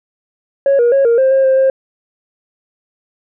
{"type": "tone with pitch steps", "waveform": "sine", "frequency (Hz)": [553, 476.7, 548, 466.8, 528, 536, 528, 532], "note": ["C#5", "A#4", "C#5", "A#4", "C5", "C5", "C5", "C5"], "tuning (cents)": [-4, 39, -20, 2, 16, 42, 16, 29], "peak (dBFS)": -6, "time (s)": [0.66, 1.7], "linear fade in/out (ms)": 2, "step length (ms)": 130, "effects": ["tanh soft clip ceiling -6 dBFS"]}